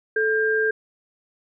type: tone pair together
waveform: sine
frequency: 436.9 / 1598 Hz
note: A4 / G6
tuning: -12 / +33 cents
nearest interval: octave + minor seventh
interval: 2245 cents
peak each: -21 dBFS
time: 0.16-0.71 s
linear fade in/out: 5 ms
effects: none